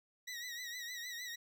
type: tone with vibrato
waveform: 20% pulse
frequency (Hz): 1930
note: B6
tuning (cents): -40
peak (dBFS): -37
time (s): 0.27-1.36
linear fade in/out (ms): 10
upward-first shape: triangle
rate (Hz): 6.5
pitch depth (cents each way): 83
effects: none